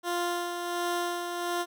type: tone with tremolo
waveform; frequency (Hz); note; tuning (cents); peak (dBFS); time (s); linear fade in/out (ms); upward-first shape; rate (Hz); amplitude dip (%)
15% pulse; 349.2; F4; 0; -21; 0.03-1.66; 50; sine; 1.4; 45
effects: none